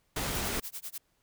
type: noise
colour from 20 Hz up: pink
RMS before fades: -33 dBFS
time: 0.16-0.6 s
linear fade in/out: 5 ms
type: noise with tremolo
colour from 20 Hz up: blue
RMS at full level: -38 dBFS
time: 0.34-0.98 s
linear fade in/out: 5 ms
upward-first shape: sine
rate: 10 Hz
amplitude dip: 100%
effects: pink hiss -73 dBFS RMS until 1.22 s

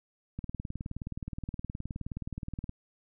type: click train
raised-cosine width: 5 ms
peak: -24 dBFS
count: 45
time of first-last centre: 0.39-2.694 s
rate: 19.1 Hz
effects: none

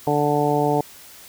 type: harmonic tone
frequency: 146.83 Hz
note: D3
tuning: in tune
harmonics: 1 / 2 / 3 / 4 / 5 / 6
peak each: -25 / -24 / -22 / -26 / -23 / -25 dBFS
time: 0.07-0.81 s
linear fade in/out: 2 ms
effects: white hiss -44 dBFS RMS until 1.28 s

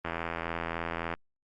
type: click train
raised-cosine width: 0.5 ms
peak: -17 dBFS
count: 92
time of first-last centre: 0.05-1.139 s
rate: 83.6 Hz
effects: Opus 24 kbps

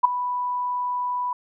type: tone with ADSR envelope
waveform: sine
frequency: 987.8 Hz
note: B5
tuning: in tune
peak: -8 dBFS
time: 0.03-1.33 s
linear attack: 17 ms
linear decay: 10 ms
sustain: -15 dB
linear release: 3 ms
effects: none

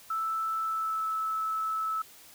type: tone with pitch glide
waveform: sine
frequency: 1318.5 to 1305.6 Hz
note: E6 to E6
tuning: 0 to -17 cents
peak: -28 dBFS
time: 0.1-2.02 s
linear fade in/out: 5 ms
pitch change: -17 cents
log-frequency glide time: 0.62-1.1 s
effects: white hiss -53 dBFS RMS until 2.34 s

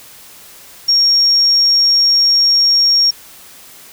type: tone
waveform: sine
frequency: 5560 Hz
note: F8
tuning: 9 cents flat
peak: -8 dBFS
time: 0.88-3.11 s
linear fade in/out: 10 ms
effects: white hiss -39 dBFS RMS until 3.92 s

